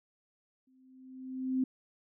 sine tone with exponential growth, 259.6 Hz, C4, 13 cents flat, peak -25 dBFS, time 0.67-1.64 s, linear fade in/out 5 ms, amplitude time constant 210 ms, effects none

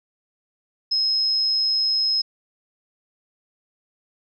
sine tone, 5140 Hz, E8, 45 cents flat, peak -18 dBFS, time 0.91-2.22 s, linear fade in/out 10 ms, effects none

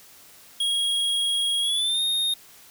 square tone with pitch glide, 3292 to 3695 Hz, G#7 to A#7, -16 to -16 cents, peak -22 dBFS, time 0.6-2.34 s, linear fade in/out 5 ms, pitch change +200 cents, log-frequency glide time 1.61-2.02 s, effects white hiss -50 dBFS RMS until 2.7 s

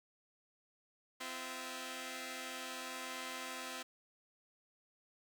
5% pulse tone cluster, 257.9 / 343.7 / 651 Hz, C4 / F4 / E5, -25 / -28 / -22 cents, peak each -34 / -37 / -37 dBFS, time 1.2-3.83 s, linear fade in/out 10 ms, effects none

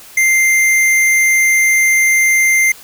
sine tone with hard clipping, 2093 Hz, C7, in tune, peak -10 dBFS, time 0.17-2.72 s, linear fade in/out 5 ms, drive 17 dB, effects white hiss -38 dBFS RMS until 2.83 s

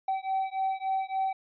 triangle beating tone pair, 766 / 769.5 Hz, G5 / G5, -40 / -32 cents, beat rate 3.5 Hz, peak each -28 dBFS, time 0.08-1.33 s, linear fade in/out 5 ms, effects tanh soft clip ceiling -19 dBFS + resampled to 11025 Hz

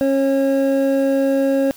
triangle tone pair together, 272.9 / 544 Hz, C#4 / C#5, -27 / -33 cents, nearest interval octave, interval 1194 cents, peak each -15 dBFS, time 0.01-1.71 s, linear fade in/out 0 ms, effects white hiss -44 dBFS RMS until 1.76 s

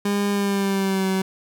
30% pulse tone with pitch glide, 202.5 to 190.03 Hz, G#3 to F#3, -43 to +46 cents, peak -17 dBFS, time 0.05-1.22 s, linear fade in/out 5 ms, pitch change -111 cents, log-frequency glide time 0.31-1.08 s, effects none

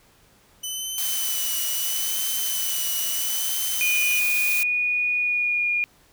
15% pulse tone with vibrato, 3000 Hz, F#7, 23 cents sharp, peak -21 dBFS, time 0.63-4.2 s, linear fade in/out 10 ms, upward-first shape sine, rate 0.75 Hz, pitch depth 37 cents each way
blue noise, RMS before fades -27 dBFS, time 0.98-4.63 s, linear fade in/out 0 ms
sine tone with pitch glide, 2459 to 2428 Hz, D#7 to D#7, -21 to -43 cents, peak -20 dBFS, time 3.81-5.84 s, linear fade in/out 0 ms, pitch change -22 cents, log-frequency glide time 5.18-5.69 s
effects pink hiss -57 dBFS RMS until 6.12 s

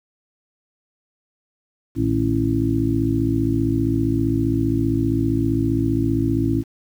harmonic tone with a mistuned harmonic, 55.2 Hz, A1, 6 cents sharp, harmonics 1 / 2 / 3 / 4 / 5 / 6, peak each -29 / -22 / -30 / -30 / -21 / -23 dBFS, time 1.95-6.64 s, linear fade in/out 50 ms, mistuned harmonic 3, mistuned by -130 cents, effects 8-bit

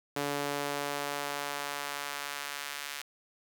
sawtooth tone with high-pass filter sweep, 143.4 Hz, D3, 41 cents flat, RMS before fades -36 dBFS, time 0.16-3.02 s, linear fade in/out 5 ms, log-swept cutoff 350 to 1900 Hz, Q 0.81, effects 9-bit

